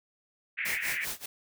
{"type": "band-pass noise", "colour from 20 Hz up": "pink", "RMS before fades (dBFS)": -33, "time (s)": [0.57, 1.06], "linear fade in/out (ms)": 20, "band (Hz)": [1800, 2400], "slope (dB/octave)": 48}
{"type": "noise with tremolo", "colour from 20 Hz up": "white", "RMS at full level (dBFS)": -34, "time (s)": [0.65, 1.26], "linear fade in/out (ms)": 5, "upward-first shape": "sine", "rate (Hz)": 5.1, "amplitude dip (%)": 95}
{"effects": []}